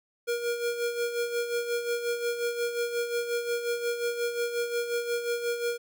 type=tone with tremolo; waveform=square; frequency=474.9 Hz; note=A#4; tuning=32 cents sharp; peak=-26 dBFS; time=0.27-5.78 s; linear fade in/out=20 ms; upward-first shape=sine; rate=5.6 Hz; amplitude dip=60%; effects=none